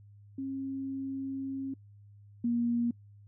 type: tone pair in turn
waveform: sine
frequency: 270 / 236.9 Hz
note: C#4 / A#3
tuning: -45 / +28 cents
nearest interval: major second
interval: 227 cents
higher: first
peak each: -33 / -26 dBFS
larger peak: second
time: 0.38-1.74 / 2.44-2.91 s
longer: first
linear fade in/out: 5 ms
effects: noise-tail reverb RT60 0.1 s tail -24 dB re dry + added 102 Hz sine -52 dBFS peak until 3.27 s